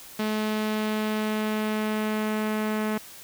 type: tone with low-pass filter sweep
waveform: sawtooth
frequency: 215 Hz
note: A3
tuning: 40 cents flat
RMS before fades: -27 dBFS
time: 0.19-2.98 s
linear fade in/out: 5 ms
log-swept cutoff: 4200 to 2200 Hz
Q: 1.1
effects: white hiss -45 dBFS RMS until 3.23 s